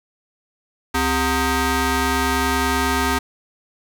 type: ring-modulated tone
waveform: 15% pulse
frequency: 329.6 Hz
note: E4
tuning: in tune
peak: -8 dBFS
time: 0.94-3.19 s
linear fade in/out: 10 ms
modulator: 589 Hz
effects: none